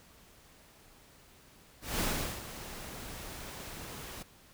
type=noise with ADSR envelope; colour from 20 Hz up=pink; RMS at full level=-31 dBFS; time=1.81-4.23 s; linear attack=200 ms; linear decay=390 ms; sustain=-13 dB; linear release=8 ms; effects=pink hiss -59 dBFS RMS until 4.53 s